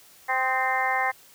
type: harmonic tone with a mistuned harmonic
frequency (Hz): 260.6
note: C4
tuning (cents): -7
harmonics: 2 / 3 / 4 / 5 / 6 / 7 / 8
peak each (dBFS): -36 / -26 / -29 / -36 / -35 / -28 / -29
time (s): 0.28-1.12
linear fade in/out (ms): 20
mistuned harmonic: 5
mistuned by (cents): -50
effects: white hiss -53 dBFS RMS until 1.34 s